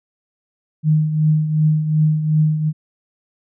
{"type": "tone with tremolo", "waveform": "sine", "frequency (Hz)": 154.5, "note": "D#3", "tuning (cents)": -12, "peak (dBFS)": -10, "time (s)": [0.83, 2.73], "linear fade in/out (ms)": 50, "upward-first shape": "triangle", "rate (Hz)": 2.7, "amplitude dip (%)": 65, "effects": []}